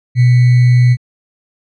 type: tone with sample-and-hold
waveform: sine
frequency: 123.47 Hz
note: B2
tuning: in tune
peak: -5 dBFS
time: 0.15-0.97 s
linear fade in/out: 50 ms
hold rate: 2100 Hz
effects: low-pass 4000 Hz 12 dB/octave